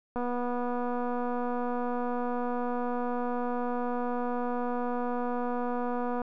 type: click train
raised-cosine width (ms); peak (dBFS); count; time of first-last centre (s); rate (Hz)
1; -20; 1479; 0.16-6.217; 244
effects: none

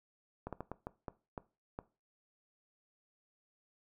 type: slowing click train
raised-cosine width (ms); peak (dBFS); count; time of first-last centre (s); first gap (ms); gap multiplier
1; -26; 8; 0.47-1.789; 57; 1.39
effects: noise-tail reverb RT60 0.3 s tail -18 dB re dry

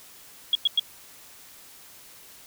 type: tone bursts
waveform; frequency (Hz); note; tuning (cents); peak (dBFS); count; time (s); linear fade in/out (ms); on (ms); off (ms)
sine; 3322; G#7; 0; -17; 3; 0.53-0.796; 2; 22; 100
effects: white hiss -49 dBFS RMS until 2.46 s

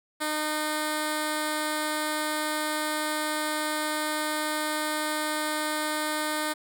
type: tone with notch filter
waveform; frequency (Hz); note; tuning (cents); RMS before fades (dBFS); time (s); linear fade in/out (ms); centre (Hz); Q
5% pulse; 305.5; D#4; -32; -29; 0.2-6.54; 20; 2700; 1.6
effects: none

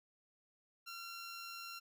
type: tone with amplitude modulation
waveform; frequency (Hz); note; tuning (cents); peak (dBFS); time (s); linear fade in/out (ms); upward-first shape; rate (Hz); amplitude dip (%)
15% pulse; 1370; F6; -34; -38; 0.86-1.8; 20; sine; 80.2; 30
effects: none

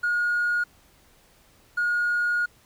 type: tone pair in turn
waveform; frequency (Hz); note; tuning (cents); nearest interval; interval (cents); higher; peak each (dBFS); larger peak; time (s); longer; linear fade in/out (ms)
triangle; 1437 / 1437; F6 / F6; +49 / +49; unison; 0; neither; -18; neither; 0.03-0.64 / 1.77-2.46; second; 10
effects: tanh soft clip ceiling -18 dBFS + pink hiss -58 dBFS RMS until 2.65 s

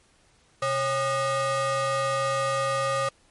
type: ring-modulated tone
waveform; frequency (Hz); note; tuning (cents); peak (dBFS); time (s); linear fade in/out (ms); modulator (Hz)
square; 337.1; E4; +39; -21; 0.62-3.09; 5; 883
effects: pink hiss -61 dBFS RMS until 3.3 s + MP3 48 kbps

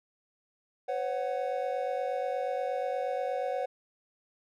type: chord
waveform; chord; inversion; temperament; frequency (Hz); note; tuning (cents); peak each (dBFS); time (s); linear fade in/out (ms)
triangle; B suspended second; none; equal with one note detuned; 506 / 554.4 / 740; B4 / C#5 / F#5; +42 / 0 / 0; -32; 0.88-3.66; 10
effects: none

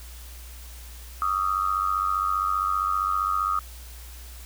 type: tone with amplitude modulation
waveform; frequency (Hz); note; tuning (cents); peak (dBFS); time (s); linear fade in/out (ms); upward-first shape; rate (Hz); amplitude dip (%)
sine; 1244.5; D#6; 0; -18; 1.22-3.59; 0; sine; 95.2; 90
effects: added 60 Hz sine -40 dBFS peak until 4.45 s + white hiss -47 dBFS RMS until 4.45 s

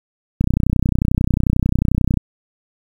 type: click train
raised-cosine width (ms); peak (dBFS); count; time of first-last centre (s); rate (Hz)
5; -3; 56; 0.41-2.173; 31.2
effects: 7-bit

